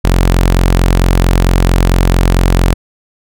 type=tone; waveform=sawtooth; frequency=44.46 Hz; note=F1; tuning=32 cents sharp; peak=-3 dBFS; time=0.04-2.74 s; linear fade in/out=10 ms; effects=none